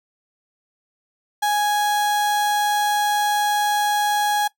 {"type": "tone", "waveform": "35% pulse", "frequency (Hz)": 830.6, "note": "G#5", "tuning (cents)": 0, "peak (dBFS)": -16, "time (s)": [1.42, 4.48], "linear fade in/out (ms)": 10, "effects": ["noise-tail reverb RT60 0.1 s tail -19 dB re dry"]}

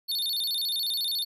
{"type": "tone with vibrato", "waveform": "square", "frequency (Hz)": 3995, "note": "B7", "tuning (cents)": 19, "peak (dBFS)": -27, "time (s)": [0.08, 1.25], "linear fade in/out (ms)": 20, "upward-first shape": "square", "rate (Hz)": 14, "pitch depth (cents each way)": 170, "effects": []}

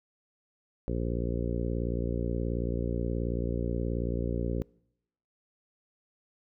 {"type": "harmonic tone", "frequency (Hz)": 58.6, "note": "A#1", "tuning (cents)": 10, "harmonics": [1, 2, 3, 4, 5, 6, 7, 8, 9], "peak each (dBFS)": [-32, -35, -37, -38, -39, -40, -40, -41, -42], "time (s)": [0.88, 4.62], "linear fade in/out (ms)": 0, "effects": ["noise-tail reverb RT60 0.8 s tail -26 dB re dry"]}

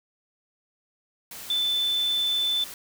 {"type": "tone in noise", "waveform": "sine", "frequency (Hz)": 3520, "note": "A7", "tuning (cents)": 0, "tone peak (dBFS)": -22, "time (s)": [1.5, 2.64], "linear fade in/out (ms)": 2, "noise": "white", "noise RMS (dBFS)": -40, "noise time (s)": [1.31, 2.74], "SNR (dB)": 15, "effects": []}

